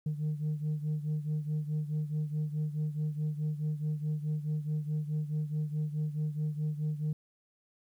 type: beating tone pair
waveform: sine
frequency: 151 / 155.7 Hz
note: D3 / D#3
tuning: +48 / +2 cents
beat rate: 4.7 Hz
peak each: -30 / -34 dBFS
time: 0.06-7.13 s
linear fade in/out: 5 ms
effects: tanh soft clip ceiling -27 dBFS + 11-bit